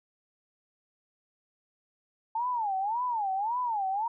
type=tone with vibrato; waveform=sine; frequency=872 Hz; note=A5; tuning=16 cents flat; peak=-27 dBFS; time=2.35-4.08 s; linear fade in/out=5 ms; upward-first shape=sine; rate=1.8 Hz; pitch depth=240 cents each way; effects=none